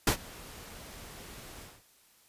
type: noise with ADSR envelope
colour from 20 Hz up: pink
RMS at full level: -23 dBFS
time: 0.07-1.83 s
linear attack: 4 ms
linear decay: 89 ms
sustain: -24 dB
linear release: 230 ms
effects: white hiss -63 dBFS RMS until 2.28 s + resampled to 32000 Hz